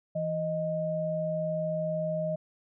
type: tone pair together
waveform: sine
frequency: 164.46 / 622.3 Hz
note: E3 / D#5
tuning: -4 / 0 cents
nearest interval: octave + major seventh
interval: 2304 cents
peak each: -33 / -29 dBFS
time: 0.15-2.36 s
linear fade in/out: 10 ms
effects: none

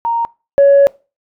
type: tone pair in turn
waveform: sine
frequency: 930 / 559.9 Hz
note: A#5 / C#5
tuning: -4 / +17 cents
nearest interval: major sixth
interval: 879 cents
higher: first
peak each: -13 / -3 dBFS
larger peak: second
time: 0.05-0.25 / 0.58-0.87 s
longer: second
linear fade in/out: 0 ms
effects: noise-tail reverb RT60 0.3 s tail -23 dB re dry + tanh soft clip ceiling -2 dBFS

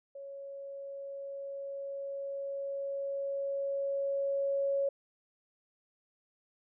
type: tone with level ramp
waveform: sine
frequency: 554.4 Hz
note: C#5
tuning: in tune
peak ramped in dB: -42 to -27 dBFS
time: 0.15-4.89 s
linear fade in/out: 5 ms
effects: none

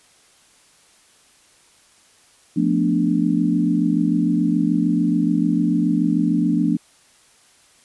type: chord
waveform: sine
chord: B half-diminished seventh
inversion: second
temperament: equal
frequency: 174.61 / 220 / 246.9 / 293.7 Hz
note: F3 / A3 / B3 / D4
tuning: 0 / 0 / 0 / 0 cents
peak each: -21 / -22 / -22 / -20 dBFS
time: 2.56-6.77 s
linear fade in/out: 10 ms
effects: white hiss -54 dBFS RMS until 7.84 s + resampled to 24000 Hz

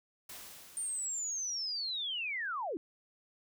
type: noise with exponential decay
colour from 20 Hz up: white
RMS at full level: -46 dBFS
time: 0.29-2.23 s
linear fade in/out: 5 ms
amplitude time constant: 420 ms
type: linear sweep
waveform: sine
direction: down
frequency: 9000 to 279 Hz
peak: -34 dBFS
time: 0.77-2.77 s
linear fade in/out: 0 ms
effects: none

